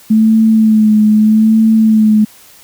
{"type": "tone with vibrato", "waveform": "sine", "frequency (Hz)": 217.4, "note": "A3", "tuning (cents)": -21, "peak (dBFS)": -5, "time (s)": [0.1, 2.25], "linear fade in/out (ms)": 10, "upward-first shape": "sine", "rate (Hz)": 0.8, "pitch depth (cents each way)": 34, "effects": ["white hiss -41 dBFS RMS until 2.63 s"]}